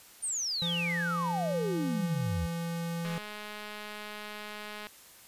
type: exponential sweep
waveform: sine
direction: down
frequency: 9250 to 73.42 Hz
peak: -30 dBFS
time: 0.22-2.47 s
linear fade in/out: 20 ms
type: tone with pitch glide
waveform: square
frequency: 171.3 to 168.65 Hz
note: F3 to E3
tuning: -33 to +40 cents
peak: -33 dBFS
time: 0.62-3.18 s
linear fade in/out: 0 ms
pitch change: -27 cents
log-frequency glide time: 1.34-2.12 s
type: click train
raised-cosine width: 0.3 ms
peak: -26 dBFS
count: 383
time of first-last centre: 3.05-4.869 s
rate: 210 Hz
effects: white hiss -54 dBFS RMS until 5.27 s + resampled to 32000 Hz